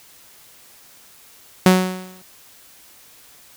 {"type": "tone with exponential decay", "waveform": "sawtooth", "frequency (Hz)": 185, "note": "F#3", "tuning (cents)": 0, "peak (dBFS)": -3, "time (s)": [1.66, 2.22], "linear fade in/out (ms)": 2, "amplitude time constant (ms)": 120, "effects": ["white hiss -48 dBFS RMS until 3.56 s"]}